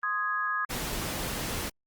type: chord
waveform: sine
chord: Ab major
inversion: first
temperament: equal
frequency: 1046.5 / 1244.5 / 1661.2 Hz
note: C6 / Eb6 / Ab6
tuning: 0 / 0 / 0 cents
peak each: -36 / -30 / -30 dBFS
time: 0.03-0.65 s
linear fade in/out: 2 ms
type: noise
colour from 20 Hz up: pink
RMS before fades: -33 dBFS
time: 0.69-1.7 s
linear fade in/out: 20 ms
effects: Opus 32 kbps